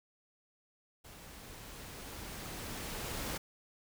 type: noise with level ramp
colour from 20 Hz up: pink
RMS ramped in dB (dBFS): -53 to -38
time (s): 1.04-3.38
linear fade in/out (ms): 10
effects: none